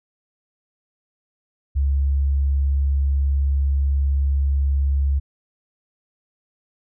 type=tone; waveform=sine; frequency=69.3 Hz; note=C#2; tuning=in tune; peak=-16 dBFS; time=1.75-5.2 s; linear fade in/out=20 ms; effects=none